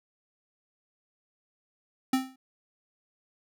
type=tone with exponential decay; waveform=square; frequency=261.6 Hz; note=C4; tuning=in tune; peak=-20 dBFS; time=2.13-2.36 s; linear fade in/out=5 ms; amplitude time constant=50 ms; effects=none